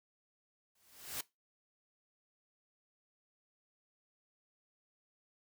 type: noise with exponential growth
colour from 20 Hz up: white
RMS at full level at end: -37 dBFS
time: 0.75-1.21 s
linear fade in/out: 5 ms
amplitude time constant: 100 ms
effects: noise-tail reverb RT60 0.2 s tail -20 dB re dry